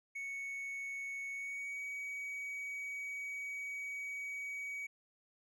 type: tone with pitch glide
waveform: triangle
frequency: 2217 to 2262 Hz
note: C#7 to C#7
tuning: 0 to +34 cents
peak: -38 dBFS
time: 0.15-4.87 s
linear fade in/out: 10 ms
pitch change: +34 cents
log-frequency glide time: 1.32-1.82 s
effects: none